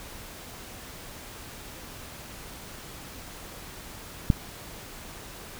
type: click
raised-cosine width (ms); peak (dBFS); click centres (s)
5; -6; 4.302
effects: pink hiss -43 dBFS RMS until 5.59 s